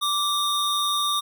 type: tone pair together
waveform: square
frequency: 1169 / 3701 Hz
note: D6 / A#7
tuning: -8 / -13 cents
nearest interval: octave + minor sixth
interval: 1995 cents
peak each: -25 dBFS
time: 0.01-1.21 s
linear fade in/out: 20 ms
effects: none